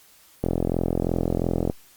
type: click train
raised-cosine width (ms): 2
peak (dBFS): -9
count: 55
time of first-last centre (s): 0.44-1.699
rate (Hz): 42.9
effects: white hiss -54 dBFS RMS until 1.96 s + Opus 48 kbps

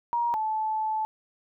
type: tone pair in turn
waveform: sine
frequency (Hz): 946 / 869.9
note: A#5 / A5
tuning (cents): +25 / -20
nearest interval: minor second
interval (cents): 145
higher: first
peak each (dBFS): -23 / -25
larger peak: first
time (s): 0.13-0.34 / 0.34-1.05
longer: second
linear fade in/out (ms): 0
effects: none

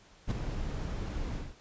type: noise with ADSR envelope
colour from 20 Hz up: brown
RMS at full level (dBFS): -27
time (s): 0.27-1.56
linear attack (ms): 43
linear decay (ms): 4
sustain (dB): -8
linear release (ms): 210
effects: pink hiss -59 dBFS RMS until 1.6 s + resampled to 16000 Hz

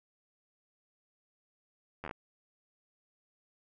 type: slowing click train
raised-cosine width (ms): 0.5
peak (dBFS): -25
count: 6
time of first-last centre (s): 2.04-2.111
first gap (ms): 11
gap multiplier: 1.13
effects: none

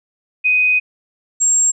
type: tone pair in turn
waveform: sine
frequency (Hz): 2500 / 7526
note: D#7 / A#8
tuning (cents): +8 / +16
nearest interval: octave + perfect fifth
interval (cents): 1908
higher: second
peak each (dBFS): -11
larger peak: neither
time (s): 0.44-0.8 / 1.4-1.72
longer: first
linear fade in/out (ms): 20
effects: none

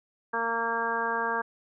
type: harmonic tone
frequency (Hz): 230.3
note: A#3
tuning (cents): -21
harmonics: 1 / 2 / 3 / 4 / 5 / 6 / 7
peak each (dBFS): -41 / -34 / -37 / -31 / -33 / -38 / -31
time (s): 0.33-1.42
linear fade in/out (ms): 10
effects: none

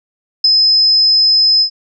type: tone with ADSR envelope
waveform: sine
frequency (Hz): 5100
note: D#8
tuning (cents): +42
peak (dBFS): -5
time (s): 0.44-1.7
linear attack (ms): 6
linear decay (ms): 21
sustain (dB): -2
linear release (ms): 87
effects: none

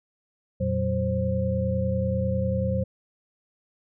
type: tone cluster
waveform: sine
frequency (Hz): 86.9 / 117 / 188.9 / 527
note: F2 / A#2 / F#3 / C5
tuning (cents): -8 / +7 / +36 / +12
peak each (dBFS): -28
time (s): 0.6-2.84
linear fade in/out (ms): 10
effects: none

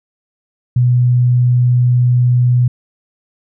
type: tone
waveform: sine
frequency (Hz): 123.47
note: B2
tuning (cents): 0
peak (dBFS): -8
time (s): 0.76-2.68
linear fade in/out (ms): 5
effects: none

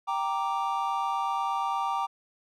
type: chord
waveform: triangle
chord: G minor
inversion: none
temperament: equal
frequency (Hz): 784 / 932.3 / 1174.7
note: G5 / Bb5 / D6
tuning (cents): 0 / 0 / 0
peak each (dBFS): -29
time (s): 0.07-2.07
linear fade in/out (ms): 20
effects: none

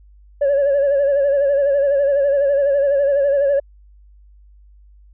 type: tone with vibrato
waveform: sine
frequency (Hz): 561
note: C#5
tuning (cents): +21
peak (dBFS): -11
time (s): 0.41-3.6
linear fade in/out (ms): 10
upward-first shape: sine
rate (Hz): 12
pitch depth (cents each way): 55
effects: tanh soft clip ceiling -11 dBFS + added 50 Hz sine -44 dBFS peak until 5.13 s

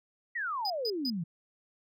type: exponential sweep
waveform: sine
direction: down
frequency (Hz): 1991 to 156.3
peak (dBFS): -31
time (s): 0.35-1.24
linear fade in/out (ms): 10
type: tone bursts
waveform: triangle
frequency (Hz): 4978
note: D#8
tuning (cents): 0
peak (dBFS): -30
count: 3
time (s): 0.65-1.1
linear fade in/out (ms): 2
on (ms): 50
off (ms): 150
effects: none

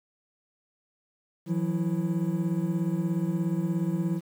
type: tone cluster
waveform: triangle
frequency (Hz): 163.4 / 180.3 / 330.6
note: E3 / F#3 / E4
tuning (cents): -15 / -45 / +5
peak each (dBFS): -27 / -26 / -31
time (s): 1.46-4.21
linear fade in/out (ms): 50
effects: 9-bit

